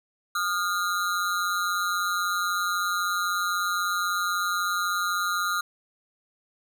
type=ring-modulated tone; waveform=square; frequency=1320 Hz; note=E6; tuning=2 cents sharp; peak=-22 dBFS; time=0.35-5.61 s; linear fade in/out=5 ms; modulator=91.9 Hz; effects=none